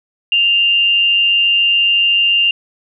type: tone with amplitude modulation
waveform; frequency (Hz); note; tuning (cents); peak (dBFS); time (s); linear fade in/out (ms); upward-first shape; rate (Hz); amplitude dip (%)
sine; 2794; F7; 0; -8; 0.32-2.51; 2; sine; 195; 35
effects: none